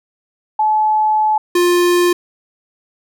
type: tone pair in turn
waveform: sine / square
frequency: 860 / 352.1 Hz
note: A5 / F4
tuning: -40 / +14 cents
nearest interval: octave + minor third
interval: 1546 cents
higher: first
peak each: -11 dBFS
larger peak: neither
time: 0.59-1.38 / 1.55-2.13 s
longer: first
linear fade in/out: 5 ms
effects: none